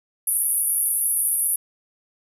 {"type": "band-pass noise", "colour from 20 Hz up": "white", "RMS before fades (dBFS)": -22, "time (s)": [0.27, 1.56], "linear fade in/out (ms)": 5, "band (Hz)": [9700, 12000], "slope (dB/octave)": 96, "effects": []}